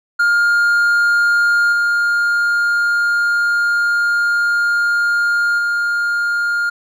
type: tone with level steps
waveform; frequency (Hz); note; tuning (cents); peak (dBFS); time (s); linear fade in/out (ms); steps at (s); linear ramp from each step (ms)
triangle; 1411; F6; +17; -9 / -11 / -13; 0.19-6.7; 10; 1.72 / 5.58; 10
effects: none